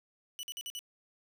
sawtooth tone bursts, 2960 Hz, F#7, in tune, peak -35 dBFS, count 5, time 0.39-0.791 s, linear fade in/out 0 ms, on 41 ms, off 49 ms, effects none

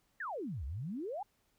sine exponential two-way sweep, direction down then up, 1900 to 61.74 to 861 Hz, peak -37 dBFS, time 0.2-1.23 s, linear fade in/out 5 ms, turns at 0.65 s, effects pink hiss -75 dBFS RMS until 1.58 s

